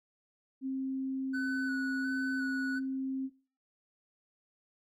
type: tone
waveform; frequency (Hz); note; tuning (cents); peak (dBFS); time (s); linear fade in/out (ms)
sine; 265.5; C4; +25; -32; 0.61-3.3; 50
type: tone with vibrato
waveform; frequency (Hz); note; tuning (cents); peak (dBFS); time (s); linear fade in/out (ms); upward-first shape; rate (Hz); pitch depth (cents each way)
triangle; 1488; F#6; +9; -33; 1.33-2.8; 20; square; 1.4; 19
effects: noise-tail reverb RT60 0.4 s tail -21 dB re dry + Opus 48 kbps